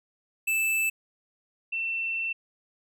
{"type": "tone pair in turn", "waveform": ["square", "sine"], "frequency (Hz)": [2637, 2689], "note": ["E7", "E7"], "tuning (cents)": [0, 34], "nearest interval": "unison", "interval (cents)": 34, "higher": "second", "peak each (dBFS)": [-24, -27], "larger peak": "first", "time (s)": [[0.47, 0.9], [1.72, 2.33]], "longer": "second", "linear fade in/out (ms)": 10, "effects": []}